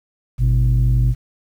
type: tone pair together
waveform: sine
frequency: 51.91 / 123.47 Hz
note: G#1 / B2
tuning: 0 / 0 cents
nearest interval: octave + minor third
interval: 1500 cents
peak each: -13 dBFS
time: 0.38-1.15 s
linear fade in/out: 50 ms
effects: tanh soft clip ceiling -9 dBFS + 8-bit